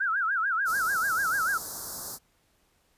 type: tone with vibrato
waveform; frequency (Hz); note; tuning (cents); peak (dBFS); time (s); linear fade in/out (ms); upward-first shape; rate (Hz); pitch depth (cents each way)
sine; 1453; F#6; -32; -24; 0-1.58; 10; sine; 6.8; 210
type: band-stop noise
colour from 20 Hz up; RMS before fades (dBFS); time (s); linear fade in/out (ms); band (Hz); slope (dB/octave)
white; -36; 0.65-2.19; 50; 1500 to 4500; 48
effects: pink hiss -68 dBFS RMS until 2.97 s + resampled to 32000 Hz